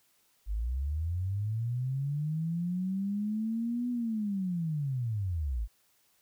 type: linear two-way sweep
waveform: sine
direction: up then down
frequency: 48 to 246.9 to 48 Hz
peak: -29 dBFS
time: 0.46-5.68 s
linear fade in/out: 50 ms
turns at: 3.9 s
effects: white hiss -69 dBFS RMS until 6.21 s